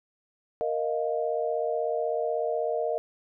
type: chord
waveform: sine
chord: Bb suspended fourth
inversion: none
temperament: equal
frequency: 466.2 / 622.3 / 698.5 Hz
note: Bb4 / Eb5 / F5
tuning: 0 / 0 / 0 cents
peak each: -29 / -29 / -32 dBFS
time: 0.61-2.98 s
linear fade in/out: 0 ms
effects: none